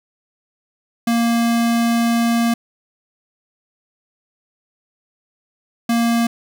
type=tone pair in turn; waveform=square; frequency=233.1 / 233.1 Hz; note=A#3 / A#3; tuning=0 / 0 cents; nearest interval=unison; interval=0 cents; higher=neither; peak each=-15 dBFS; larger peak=neither; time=1.07-2.54 / 5.89-6.27 s; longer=first; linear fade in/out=5 ms; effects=none